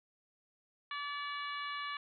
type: harmonic tone with a mistuned harmonic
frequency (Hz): 577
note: D5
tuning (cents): -31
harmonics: 2 / 3 / 4 / 5 / 6 / 7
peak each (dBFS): -40 / -44 / -46 / -48 / -50 / -51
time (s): 0.91-1.97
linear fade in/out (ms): 2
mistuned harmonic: 4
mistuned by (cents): -17
effects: none